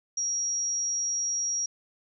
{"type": "tone", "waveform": "sine", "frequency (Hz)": 5670, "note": "F8", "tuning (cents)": 25, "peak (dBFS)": -26, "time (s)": [0.17, 1.66], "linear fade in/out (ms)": 5, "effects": []}